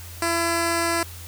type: tone with low-pass filter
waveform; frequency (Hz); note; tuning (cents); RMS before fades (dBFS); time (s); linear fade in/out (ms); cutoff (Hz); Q
10% pulse; 336.4; E4; +35; -23; 0.22-1.03; 2; 9700; 2.2
effects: added 86 Hz sine -38 dBFS peak until 1.27 s + white hiss -42 dBFS RMS until 1.27 s